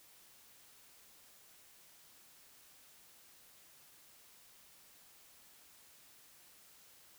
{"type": "silence", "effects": ["white hiss -62 dBFS RMS until 7.18 s"]}